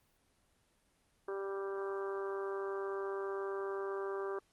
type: harmonic tone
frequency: 196.1 Hz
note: G3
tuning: 1 cent sharp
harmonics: 2 / 3 / 4 / 5 / 6 / 7 / 8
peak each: -37 / -48 / -51 / -49 / -46 / -54 / -51 dBFS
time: 1.28-4.39 s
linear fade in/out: 5 ms
effects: pink hiss -73 dBFS RMS until 4.52 s + Opus 24 kbps